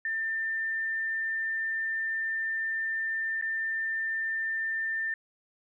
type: tone with dropouts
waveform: sine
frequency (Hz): 1793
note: A6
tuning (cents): +32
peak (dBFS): -28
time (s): 0.05-5.14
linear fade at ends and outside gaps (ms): 2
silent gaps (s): 3.413-3.423
effects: none